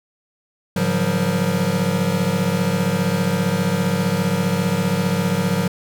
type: tone cluster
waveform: square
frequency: 104.8 / 142.9 / 174.7 / 189.8 / 471.2 Hz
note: G#2 / D3 / F3 / F#3 / A#4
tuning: +16 / -47 / +1 / +44 / +19 cents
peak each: -28 / -27 / -22 / -23 / -28 dBFS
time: 0.76-5.68 s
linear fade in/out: 5 ms
effects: none